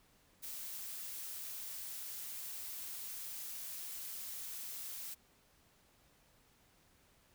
blue noise, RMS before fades -45 dBFS, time 0.42-5.15 s, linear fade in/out 20 ms, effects pink hiss -69 dBFS RMS until 7.34 s

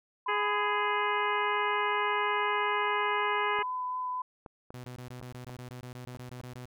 sine tone with vibrato, 1006 Hz, B5, 32 cents sharp, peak -31 dBFS, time 0.26-4.22 s, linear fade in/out 5 ms, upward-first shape triangle, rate 4.1 Hz, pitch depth 10 cents each way
harmonic tone, 415.8 Hz, G#4, 2 cents sharp, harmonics 1 / 2 / 3 / 4 / 5 / 6 / 7, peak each -34 / -36 / -34 / -35 / -35 / -40 / -41 dBFS, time 0.28-3.63 s, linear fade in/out 10 ms
clicks, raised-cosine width 1 ms, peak -30 dBFS, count 7, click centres 3.589 / 4.462 / 4.705 / 5.214 / 5.495 / 6.15 / 6.403 s
sawtooth tone bursts, 124.9 Hz, B2, 20 cents sharp, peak -37 dBFS, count 16, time 4.74-6.655 s, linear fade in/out 0 ms, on 100 ms, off 21 ms
effects none

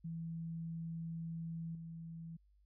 sine tone with level steps, 164.81 Hz, E3, in tune, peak -40 / -45 dBFS, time 0.04-2.37 s, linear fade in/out 10 ms, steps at 1.75 s, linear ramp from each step 2 ms, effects added 50 Hz sine -66 dBFS peak until 2.65 s

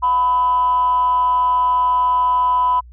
sine tone with frequency modulation, 997 Hz, B5, 16 cents sharp, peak -12 dBFS, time 0.02-2.81 s, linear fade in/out 20 ms, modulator 280 Hz, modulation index 0.24, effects tanh soft clip ceiling -8 dBFS + added 60 Hz sine -38 dBFS peak until 2.92 s

